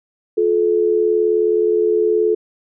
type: tone pair together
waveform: sine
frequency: 353.2 / 432.3 Hz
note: F4 / A4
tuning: +20 / -31 cents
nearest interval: minor third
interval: 349 cents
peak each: -18 / -14 dBFS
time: 0.37-2.35 s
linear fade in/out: 10 ms
effects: none